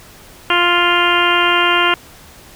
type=harmonic tone; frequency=349.6 Hz; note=F4; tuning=2 cents sharp; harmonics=1 / 2 / 3 / 4 / 5 / 6 / 7 / 8 / 9; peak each=-20 / -22 / -17 / -17 / -23 / -22 / -23 / -18 / -22 dBFS; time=0.5-1.94 s; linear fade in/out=2 ms; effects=pink hiss -41 dBFS RMS until 2.55 s